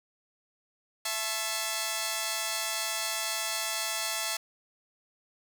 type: tone cluster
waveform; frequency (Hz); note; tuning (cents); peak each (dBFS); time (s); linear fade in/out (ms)
5% pulse; 666 / 868 / 1084; E5 / A5 / C#6; +18 / -24 / -39; -22 / -22 / -25; 1.05-4.37; 5
effects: none